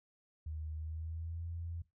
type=tone with pitch glide; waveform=sine; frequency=77.78 to 84.33 Hz; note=D#2 to E2; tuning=0 to +40 cents; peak=-39 dBFS; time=0.46-1.82 s; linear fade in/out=5 ms; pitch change=+140 cents; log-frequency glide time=0.75-1.46 s; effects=noise-tail reverb RT60 0.2 s tail -18 dB re dry